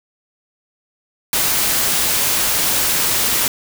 white noise, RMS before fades -17 dBFS, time 1.33-3.48 s, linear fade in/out 2 ms, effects none

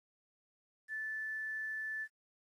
sine tone with quantisation, 1751 Hz, A6, 9 cents flat, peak -37 dBFS, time 0.88-2.08 s, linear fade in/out 50 ms, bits 11, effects AAC 32 kbps

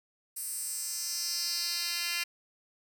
10% pulse tone with high-pass filter sweep, 345.2 Hz, F4, 20 cents flat, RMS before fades -34 dBFS, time 0.36-2.24 s, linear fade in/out 10 ms, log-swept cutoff 10000 to 2900 Hz, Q 2.5, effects none

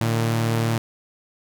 sawtooth tone pair together, 114.1 / 151.23 Hz, A#2 / D#3, -37 / -49 cents, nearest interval perfect fourth, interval 488 cents, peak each -16 / -25 dBFS, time 0.01-0.78 s, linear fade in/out 0 ms, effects none

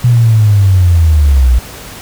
sine linear sweep, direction down, 123.47 to 58.2 Hz, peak -4 dBFS, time 0.04-1.59 s, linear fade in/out 5 ms, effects pink hiss -29 dBFS RMS until 2.01 s

